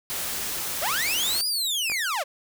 white noise, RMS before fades -30 dBFS, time 0.1-1.41 s, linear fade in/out 0 ms
sawtooth linear two-way sweep, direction up then down, 497.3 to 4978 to 497.3 Hz, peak -21 dBFS, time 0.81-2.24 s, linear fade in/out 20 ms, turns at 1.47 s
clicks, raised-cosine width 0.5 ms, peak -21 / -22 dBFS, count 2, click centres 1.899 / 1.919 s
effects none

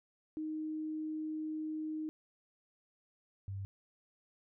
sine tone pair in turn, 311.1 / 97.99 Hz, D#4 / G2, 0 / 0 cents, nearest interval octave + minor sixth, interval 2000 cents, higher first, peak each -36 / -38 dBFS, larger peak first, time 0.37-2.09 / 3.48-3.65 s, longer first, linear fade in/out 0 ms, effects none

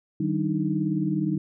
sine tone cluster, 153.6 / 191 / 293.9 / 313.3 Hz, D#3 / G3 / D4 / D#4, -22 / -45 / +1 / +12 cents, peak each -28 / -27 / -32 / -27 dBFS, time 0.2-1.38 s, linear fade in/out 5 ms, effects none

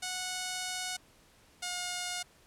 5% pulse tone pair in turn, 735 / 717.8 Hz, F#5 / F5, -12 / +47 cents, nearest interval unison, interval 41 cents, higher first, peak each -23 dBFS, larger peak neither, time 0.02-0.97 / 1.62-2.23 s, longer first, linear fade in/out 10 ms, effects pink hiss -62 dBFS RMS until 2.46 s + low-pass 12000 Hz 12 dB/octave

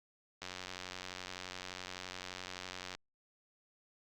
click train, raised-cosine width 0.2 ms, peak -25 dBFS, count 233, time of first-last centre 0.42-2.95 s, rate 91.7 Hz, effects Opus 48 kbps

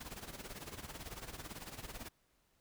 pink noise with tremolo, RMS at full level -45 dBFS, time 0-2.09 s, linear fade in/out 10 ms, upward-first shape sine, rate 18 Hz, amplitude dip 75%, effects pink hiss -75 dBFS RMS until 2.6 s

